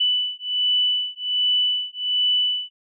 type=beating tone pair; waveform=sine; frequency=2980 / 2981.3 Hz; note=F#7 / F#7; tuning=+12 / +12 cents; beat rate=1.3 Hz; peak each=-22 dBFS; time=0-2.7 s; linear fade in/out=10 ms; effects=none